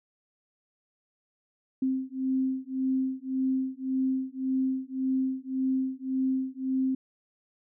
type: beating tone pair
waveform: sine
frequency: 261.6 / 263.4 Hz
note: C4 / C4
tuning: 0 / +12 cents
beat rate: 1.8 Hz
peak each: -29 dBFS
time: 1.82-6.95 s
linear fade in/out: 5 ms
effects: none